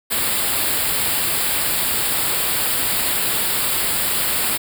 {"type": "band-stop noise", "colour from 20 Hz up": "white", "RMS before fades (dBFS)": -20, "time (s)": [0.1, 4.58], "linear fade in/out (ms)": 20, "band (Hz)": [5000, 7400], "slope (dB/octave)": 96, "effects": []}